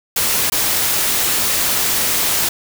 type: noise with dropouts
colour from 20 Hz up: white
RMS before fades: -17 dBFS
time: 0.16-2.49 s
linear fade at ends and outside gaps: 5 ms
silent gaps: 0.5-0.52 s
effects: none